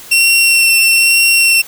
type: tone with vibrato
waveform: sawtooth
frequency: 2719 Hz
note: F7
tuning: 47 cents flat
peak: -4 dBFS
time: 0.11-1.62 s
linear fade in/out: 10 ms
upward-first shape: sine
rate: 1.1 Hz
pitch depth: 11 cents each way
effects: white hiss -34 dBFS RMS until 1.67 s